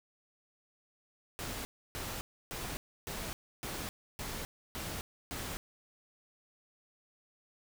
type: noise bursts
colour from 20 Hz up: pink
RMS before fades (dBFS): -40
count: 8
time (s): 1.39-5.57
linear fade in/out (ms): 0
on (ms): 260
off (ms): 300
effects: none